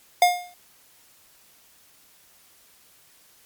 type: tone with exponential decay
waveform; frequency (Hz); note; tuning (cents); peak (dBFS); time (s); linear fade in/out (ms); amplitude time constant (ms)
square; 712; F5; +33; -11; 0.22-0.54; 2; 68
effects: white hiss -56 dBFS RMS until 3.45 s + MP3 96 kbps